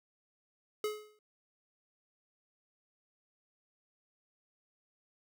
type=tone with exponential decay; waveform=square; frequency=424.3 Hz; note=G#4; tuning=37 cents sharp; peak=-30 dBFS; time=0.84-1.19 s; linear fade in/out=2 ms; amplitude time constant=74 ms; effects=none